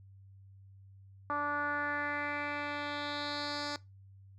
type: tone with low-pass filter sweep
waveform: 10% pulse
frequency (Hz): 291.3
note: D4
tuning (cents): -14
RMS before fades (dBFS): -36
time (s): 1.3-3.76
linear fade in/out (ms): 0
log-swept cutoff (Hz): 1200 to 5400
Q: 3.6
effects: noise-tail reverb RT60 0.2 s tail -19 dB re dry + added 97 Hz sine -53 dBFS peak until 4.38 s